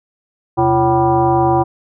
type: tone with frequency modulation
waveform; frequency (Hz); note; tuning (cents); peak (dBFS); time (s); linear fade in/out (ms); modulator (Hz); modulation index
sine; 554.4; C#5; 0; -10; 0.57-1.64; 20; 212; 2
effects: none